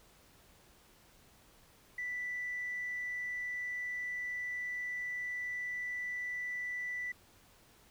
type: tone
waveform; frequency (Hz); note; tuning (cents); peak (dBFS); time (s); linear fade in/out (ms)
sine; 1975.5; B6; 0; -35; 1.98-7.12; 5
effects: tanh soft clip ceiling -31 dBFS + pink hiss -63 dBFS RMS until 7.9 s